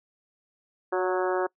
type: harmonic tone with a mistuned harmonic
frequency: 183.8 Hz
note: F#3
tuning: 11 cents flat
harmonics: 2 / 3 / 4 / 5 / 6 / 7 / 8 / 9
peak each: -26 / -30 / -32 / -34 / -36 / -37 / -38 / -39 dBFS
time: 0.92-1.47 s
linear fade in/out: 10 ms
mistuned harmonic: 3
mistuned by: +22 cents
effects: noise-tail reverb RT60 0.1 s tail -24 dB re dry